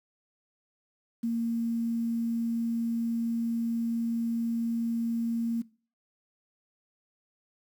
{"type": "tone with quantisation", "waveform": "sine", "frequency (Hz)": 231.1, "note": "A#3", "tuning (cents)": -15, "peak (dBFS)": -26, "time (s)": [1.23, 5.62], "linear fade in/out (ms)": 10, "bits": 9, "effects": ["noise-tail reverb RT60 0.4 s tail -21 dB re dry"]}